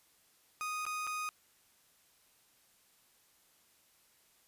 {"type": "tone with dropouts", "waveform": "30% pulse", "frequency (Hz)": 1243, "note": "D#6", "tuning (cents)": -2, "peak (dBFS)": -33, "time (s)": [0.61, 1.29], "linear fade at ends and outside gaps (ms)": 0, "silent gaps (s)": [[0.853, 0.865], [1.068, 1.073]], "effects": ["white hiss -68 dBFS RMS until 4.47 s", "resampled to 32000 Hz"]}